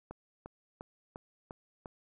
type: click train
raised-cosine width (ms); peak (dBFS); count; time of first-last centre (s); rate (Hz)
1; -29; 6; 0.11-1.858; 2.86
effects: none